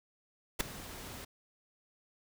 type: noise with ADSR envelope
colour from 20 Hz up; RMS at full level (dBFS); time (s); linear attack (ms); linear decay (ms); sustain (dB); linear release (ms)
pink; -26; 0.59-1.25; 18; 3; -20; 9
effects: none